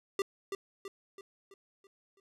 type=tone with echo; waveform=square; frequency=393.4 Hz; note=G4; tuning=6 cents sharp; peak=-29 dBFS; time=0.19-0.22 s; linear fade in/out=2 ms; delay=330 ms; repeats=6; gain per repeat=-6 dB; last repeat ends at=2.2 s; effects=low-pass 12000 Hz 12 dB/octave